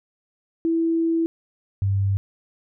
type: tone pair in turn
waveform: sine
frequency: 329.6 / 98.36 Hz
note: E4 / G2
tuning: 0 / +6 cents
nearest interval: octave + major sixth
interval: 2094 cents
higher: first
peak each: -18 dBFS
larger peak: neither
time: 0.65-1.26 / 1.82-2.17 s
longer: first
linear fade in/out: 0 ms
effects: none